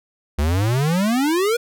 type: exponential sweep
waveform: square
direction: up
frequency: 69.3 to 489 Hz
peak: -17 dBFS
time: 0.38-1.57 s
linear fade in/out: 10 ms
effects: none